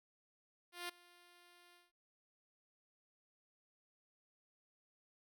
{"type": "tone with ADSR envelope", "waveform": "5% pulse", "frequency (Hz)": 350.9, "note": "F4", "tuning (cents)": 8, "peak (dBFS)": -29, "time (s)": [0.72, 1.92], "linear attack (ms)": 170, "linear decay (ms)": 8, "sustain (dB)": -23, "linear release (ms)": 180, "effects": []}